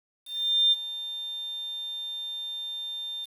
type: tone with ADSR envelope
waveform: sine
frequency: 3600 Hz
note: A7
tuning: 39 cents sharp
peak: -17 dBFS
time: 0.25-3.26 s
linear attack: 470 ms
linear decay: 27 ms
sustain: -15 dB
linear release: 22 ms
effects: 8-bit

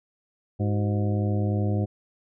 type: harmonic tone with a mistuned harmonic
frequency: 103.2 Hz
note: G#2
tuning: 10 cents flat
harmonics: 1 / 2 / 3 / 4 / 5 / 6 / 7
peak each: -23 / -29 / -33 / -35 / -37 / -39 / -40 dBFS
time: 0.59-1.86 s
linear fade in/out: 20 ms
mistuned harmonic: 4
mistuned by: -140 cents
effects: none

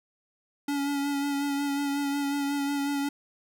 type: tone with vibrato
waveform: square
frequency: 282.8 Hz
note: C#4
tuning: 35 cents sharp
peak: -27 dBFS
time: 0.68-3.09 s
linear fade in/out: 5 ms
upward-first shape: sine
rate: 5.5 Hz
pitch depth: 22 cents each way
effects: none

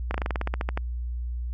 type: slowing click train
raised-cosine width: 0.5 ms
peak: -13 dBFS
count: 13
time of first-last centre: 0.11-0.775 s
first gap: 33 ms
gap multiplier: 1.09
effects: added 60 Hz sine -28 dBFS peak until 1.53 s

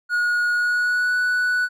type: tone with pitch glide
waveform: triangle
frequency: 1447 to 1480.8 Hz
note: F#6 to F#6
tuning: -39 to +1 cents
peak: -16 dBFS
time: 0.09-1.69 s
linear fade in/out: 50 ms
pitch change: +40 cents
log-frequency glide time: 0.54-1.16 s
effects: none

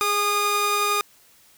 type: tone pair together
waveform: sawtooth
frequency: 412.4 / 1226.2 Hz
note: G#4 / D#6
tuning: -12 / -26 cents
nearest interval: octave + perfect fifth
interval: 1886 cents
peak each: -23 / -17 dBFS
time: 0.01-1.01 s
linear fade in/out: 0 ms
effects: white hiss -55 dBFS RMS until 1.57 s

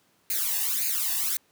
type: noise with flanger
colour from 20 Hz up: blue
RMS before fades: -27 dBFS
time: 0.3-1.37 s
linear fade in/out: 2 ms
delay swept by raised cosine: 0.44 to 1.12 ms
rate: 1.8 Hz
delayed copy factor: +0.95
effects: pink hiss -65 dBFS RMS until 1.51 s + high-pass 150 Hz 12 dB/octave

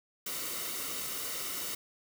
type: noise with comb filter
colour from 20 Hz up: white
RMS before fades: -37 dBFS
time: 0.26-1.75 s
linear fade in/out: 5 ms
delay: 1.2 ms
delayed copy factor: -0.55
effects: none

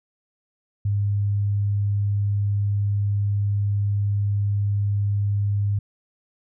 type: tone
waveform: sine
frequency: 101.6 Hz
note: G#2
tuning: 38 cents flat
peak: -19 dBFS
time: 0.85-5.79 s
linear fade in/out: 5 ms
effects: none

